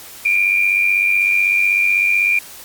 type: tone pair together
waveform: sine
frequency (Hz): 2309 / 2405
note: D7 / D7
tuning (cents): -30 / +41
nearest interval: minor second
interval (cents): 71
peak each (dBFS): -20 / -13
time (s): 0.25-2.39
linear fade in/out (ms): 5
effects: white hiss -37 dBFS RMS until 2.64 s + Opus 48 kbps